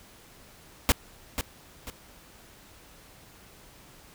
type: noise with echo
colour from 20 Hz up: pink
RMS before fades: -20 dBFS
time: 0.89-0.92 s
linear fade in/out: 0 ms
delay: 490 ms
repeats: 2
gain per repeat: -9 dB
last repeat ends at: 1.9 s
effects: pink hiss -53 dBFS RMS until 4.14 s